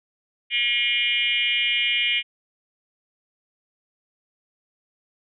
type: tone with frequency modulation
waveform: sine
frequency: 2642 Hz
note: E7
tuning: 3 cents sharp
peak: -19 dBFS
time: 0.5-2.23 s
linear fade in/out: 50 ms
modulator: 239 Hz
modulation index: 2.4
effects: none